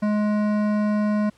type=tone with hard clipping; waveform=sine; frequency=210 Hz; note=G#3; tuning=19 cents sharp; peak=-21 dBFS; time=0.02-1.3 s; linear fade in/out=10 ms; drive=14 dB; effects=pink hiss -58 dBFS RMS until 1.37 s + low-pass 9000 Hz 12 dB/octave